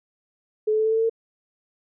sine tone with pitch steps, 429.1 / 433.1 / 437.1 / 441.2 / 445.3 / 449.4 / 453.6 Hz, A4 / A4 / A4 / A4 / A4 / A4 / A#4, -43 / -27 / -11 / +5 / +21 / +37 / -47 cents, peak -18 dBFS, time 0.67-1.097 s, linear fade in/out 10 ms, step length 61 ms, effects none

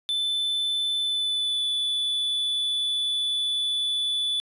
triangle tone with pitch glide, 3520 to 3468 Hz, A7 to A7, 0 to -26 cents, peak -22 dBFS, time 0.09-4.4 s, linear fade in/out 0 ms, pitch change -26 cents, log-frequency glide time 1-1.66 s, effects resampled to 32000 Hz

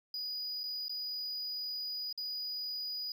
triangle tone with dropouts, 4929 Hz, D#8, 17 cents flat, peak -35 dBFS, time 0.14-3.12 s, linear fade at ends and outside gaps 2 ms, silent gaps 0.634-0.638 / 0.883-0.894 / 2.127-2.176 s, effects none

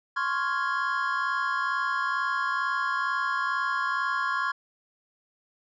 triangle chord, Db major seventh, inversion third, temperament equal, 1046.5 / 1108.7 / 1396.9 / 1661.2 Hz, C6 / Db6 / F6 / Ab6, 0 / 0 / 0 / 0 cents, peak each -29 dBFS, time 0.16-4.52 s, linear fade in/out 10 ms, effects resampled to 16000 Hz

